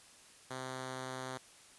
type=tone; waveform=5% pulse; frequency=129.8 Hz; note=C3; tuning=13 cents flat; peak=-29 dBFS; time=0.5-1.38 s; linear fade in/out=10 ms; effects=white hiss -59 dBFS RMS until 1.78 s + resampled to 24000 Hz